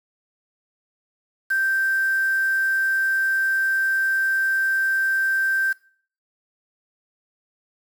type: tone with quantisation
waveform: sine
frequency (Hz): 1565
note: G6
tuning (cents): -3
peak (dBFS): -18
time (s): 1.5-5.73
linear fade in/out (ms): 10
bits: 6
effects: noise-tail reverb RT60 0.5 s tail -21 dB re dry